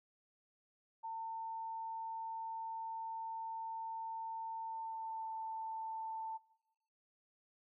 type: tone with pitch glide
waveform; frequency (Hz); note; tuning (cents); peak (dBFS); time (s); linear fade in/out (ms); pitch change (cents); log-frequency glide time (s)
sine; 900 to 889.7; A5 to A5; +39 to +19; -40; 1.03-6.38; 20; -20; 4.66-5.31
effects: noise-tail reverb RT60 1.0 s tail -20 dB re dry